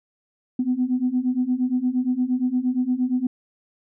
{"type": "beating tone pair", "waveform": "sine", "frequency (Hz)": [246.9, 255.5], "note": ["B3", "C4"], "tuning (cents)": [0, -41], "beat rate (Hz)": 8.6, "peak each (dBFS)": [-23, -21], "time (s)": [0.59, 3.27], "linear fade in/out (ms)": 5, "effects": ["tanh soft clip ceiling -12 dBFS"]}